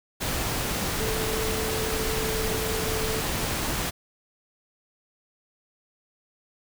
sine tone in noise, 440 Hz, A4, in tune, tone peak -30 dBFS, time 0.99-3.21 s, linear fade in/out 20 ms, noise pink, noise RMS -28 dBFS, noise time 0.2-3.91 s, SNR -5 dB, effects none

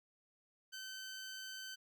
15% pulse tone, 1535 Hz, G6, 37 cents flat, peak -39 dBFS, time 0.72-1.76 s, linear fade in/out 20 ms, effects none

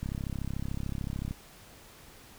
click train, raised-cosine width 5 ms, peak -22 dBFS, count 44, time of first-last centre 0.03-1.31 s, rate 33.6 Hz, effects pink hiss -53 dBFS RMS until 2.38 s

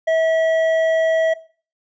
sine tone with hard clipping, 647 Hz, E5, 32 cents flat, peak -16 dBFS, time 0.07-1.34 s, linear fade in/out 10 ms, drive 7 dB, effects noise-tail reverb RT60 0.4 s tail -18 dB re dry + resampled to 16000 Hz

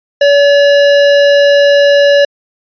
square tone, 570 Hz, C#5, 48 cents sharp, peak -5 dBFS, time 0.21-2.25 s, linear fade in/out 5 ms, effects resampled to 11025 Hz

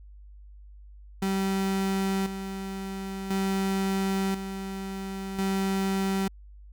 35% pulse tone with tremolo, 193.2 Hz, G3, 25 cents flat, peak -23 dBFS, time 1.22-6.28 s, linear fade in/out 5 ms, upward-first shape square, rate 0.48 Hz, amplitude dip 60%, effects added 50 Hz sine -45 dBFS peak until 6.72 s

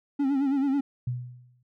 triangle tone with vibrato, 275.2 Hz, C#4, 12 cents flat, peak -20 dBFS, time 0.19-0.81 s, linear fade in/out 10 ms, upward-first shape sine, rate 9.2 Hz, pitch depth 77 cents each way
sine tone with exponential decay, 123.47 Hz, B2, in tune, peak -24 dBFS, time 1.07-1.63 s, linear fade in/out 5 ms, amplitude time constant 120 ms
effects none

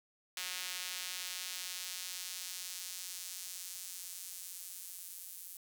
sawtooth tone with high-pass filter sweep, 182.1 Hz, F#3, 27 cents flat, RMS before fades -44 dBFS, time 0.37-5.57 s, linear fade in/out 2 ms, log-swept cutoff 2700 to 11000 Hz, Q 0.8, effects none

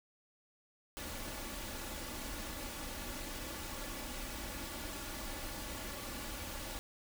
pink noise with comb filter, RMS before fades -43 dBFS, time 0.97-6.79 s, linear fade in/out 0 ms, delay 3.5 ms, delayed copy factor +0.6, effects none

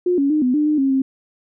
sine tone with pitch steps, 357.7 / 279.2 / 305.3 / 251.4 / 299.4 / 303 / 270.5 / 266.6 Hz, F4 / C#4 / D#4 / B3 / D4 / D#4 / C#4 / C4, +41 / +13 / -33 / +31 / +33 / -46 / -42 / +33 cents, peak -14 dBFS, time 0.06-1.02 s, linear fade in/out 5 ms, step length 120 ms, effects none

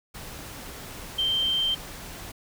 sine tone in noise, 3136 Hz, G7, in tune, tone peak -22 dBFS, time 1.18-1.75 s, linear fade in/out 10 ms, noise pink, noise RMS -40 dBFS, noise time 0.14-2.32 s, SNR +15 dB, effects none

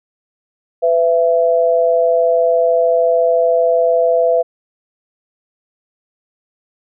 sine tone pair together, 502 / 668.5 Hz, B4 / E5, +28 / +24 cents, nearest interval perfect fourth, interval 496 cents, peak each -13 dBFS, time 0.82-4.43 s, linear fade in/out 20 ms, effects none

